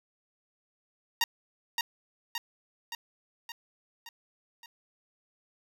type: tone with echo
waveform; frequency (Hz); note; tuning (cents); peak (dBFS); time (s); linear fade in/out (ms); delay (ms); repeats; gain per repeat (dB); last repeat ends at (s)
10% pulse; 932.3; A#5; 0; -15; 1.21-1.24; 2; 570; 6; -4; 4.66
effects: none